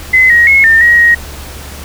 sine tone with pitch steps, 2037 / 1889 / 2175 / 1807 / 1894 / 1883 Hz, C7 / A#6 / C#7 / A6 / A#6 / A#6, -47 / +22 / -33 / +46 / +27 / +17 cents, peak -3 dBFS, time 0.13-1.15 s, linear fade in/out 10 ms, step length 170 ms, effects added 71 Hz sine -28 dBFS peak until 1.84 s + pink hiss -29 dBFS RMS until 1.84 s

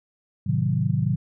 sine chord, A diminished seventh, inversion none, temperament equal with one note detuned, 108.17 / 130.81 / 155.56 / 185 Hz, A2 / C3 / Eb3 / Gb3, -29 / 0 / 0 / 0 cents, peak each -26 / -24 / -25 / -27 dBFS, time 0.46-1.16 s, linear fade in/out 10 ms, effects none

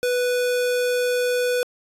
square tone, 493.9 Hz, B4, in tune, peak -20 dBFS, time 0.03-1.63 s, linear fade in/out 0 ms, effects resampled to 32000 Hz

